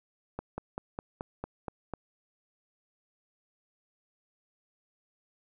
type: slowing click train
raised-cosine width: 1 ms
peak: -21 dBFS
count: 8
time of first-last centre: 0.39-1.937 s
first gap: 190 ms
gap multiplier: 1.05
effects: none